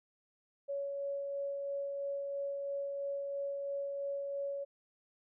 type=tone with tremolo; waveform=sine; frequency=560 Hz; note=C#5; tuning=18 cents sharp; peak=-34 dBFS; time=0.68-4.65 s; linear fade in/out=20 ms; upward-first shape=sine; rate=3 Hz; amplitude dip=25%; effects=none